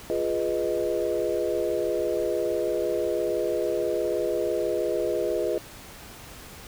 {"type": "chord", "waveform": "sine", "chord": "F half-diminished seventh", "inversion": "none", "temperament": "equal", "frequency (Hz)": [349.2, 415.3, 493.9, 622.3], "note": ["F4", "Ab4", "Cb5", "Eb5"], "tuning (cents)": [0, 0, 0, 0], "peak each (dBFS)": -29, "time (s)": [0.1, 5.58], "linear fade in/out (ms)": 0, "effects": ["pink hiss -44 dBFS RMS until 6.67 s"]}